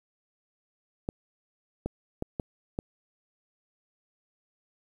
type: clicks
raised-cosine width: 2 ms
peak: -17 dBFS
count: 5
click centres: 1.089 / 1.86 / 2.224 / 2.398 / 2.789 s
effects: 9-bit